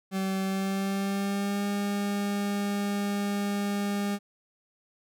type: tone with pitch glide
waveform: 40% pulse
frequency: 191.7 to 202.3 Hz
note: G3 to G#3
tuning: -38 to -45 cents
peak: -26 dBFS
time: 0.11-4.19 s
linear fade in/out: 50 ms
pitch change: +93 cents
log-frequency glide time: 0.43-1.66 s
effects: none